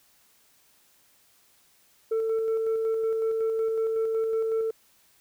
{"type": "tone with tremolo", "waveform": "sine", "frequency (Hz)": 446.6, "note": "A4", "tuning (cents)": 26, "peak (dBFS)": -20, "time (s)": [2.11, 4.71], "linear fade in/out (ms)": 10, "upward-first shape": "square", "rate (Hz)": 5.4, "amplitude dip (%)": 30, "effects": ["tanh soft clip ceiling -22 dBFS", "white hiss -62 dBFS RMS until 5.2 s"]}